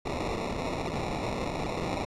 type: noise with sample-and-hold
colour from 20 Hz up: blue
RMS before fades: -32 dBFS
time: 0.05-2.05 s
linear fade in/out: 5 ms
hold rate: 1575 Hz
effects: low-pass 6000 Hz 12 dB/octave